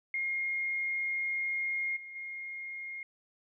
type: tone with level steps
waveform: sine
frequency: 2137 Hz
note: C7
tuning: 36 cents sharp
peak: -30 / -43 / -38 dBFS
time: 0.14-3.03 s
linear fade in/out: 2 ms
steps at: 1.96 / 2.15 s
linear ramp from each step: 10 ms
effects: none